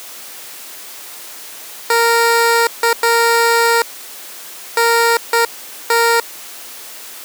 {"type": "tone bursts at uneven times", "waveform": "15% pulse", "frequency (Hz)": 464.5, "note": "A#4", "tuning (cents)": -6, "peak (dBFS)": -4, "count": 6, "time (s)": [[1.9, 2.67], [2.83, 2.93], [3.03, 3.82], [4.77, 5.17], [5.33, 5.45], [5.9, 6.2]], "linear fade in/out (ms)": 2, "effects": ["white hiss -33 dBFS RMS until 7.24 s", "high-pass 300 Hz 12 dB/octave"]}